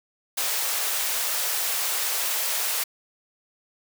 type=high-pass noise; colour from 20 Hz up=white; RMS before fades=-26 dBFS; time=0.37-2.84 s; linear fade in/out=10 ms; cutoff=480 Hz; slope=24 dB/octave; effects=none